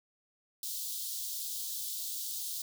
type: high-pass noise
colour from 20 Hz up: white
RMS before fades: -38 dBFS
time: 0.63-2.62 s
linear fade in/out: 2 ms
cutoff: 3400 Hz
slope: 48 dB/octave
effects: none